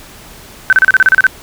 sine tone bursts, 1531 Hz, G6, 41 cents flat, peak -3 dBFS, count 10, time 0.7-1.267 s, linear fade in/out 0 ms, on 27 ms, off 33 ms, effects pink hiss -36 dBFS RMS until 1.42 s

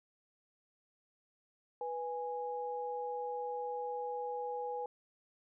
sine tone pair together, 491.9 / 828 Hz, B4 / G#5, -7 / -5 cents, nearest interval major sixth, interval 902 cents, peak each -39 / -39 dBFS, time 1.81-4.86 s, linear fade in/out 2 ms, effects none

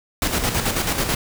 pink noise with tremolo, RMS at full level -20 dBFS, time 0.22-1.15 s, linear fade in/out 2 ms, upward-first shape square, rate 9.2 Hz, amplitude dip 50%, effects none

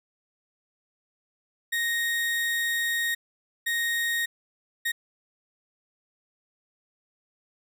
35% pulse tone bursts at uneven times, 1864.7 Hz, A#6, in tune, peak -23 dBFS, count 3, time 1.72-3.15 / 3.66-4.26 / 4.85-4.92 s, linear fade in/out 10 ms, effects none

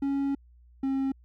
triangle tone pair in turn, 277.2 / 269.2 Hz, C#4 / C4, 0 / +49 cents, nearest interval minor second, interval 51 cents, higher first, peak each -23 dBFS, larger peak neither, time 0.02-0.35 / 0.83-1.12 s, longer first, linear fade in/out 5 ms, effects added 60 Hz sine -53 dBFS peak until 1.24 s

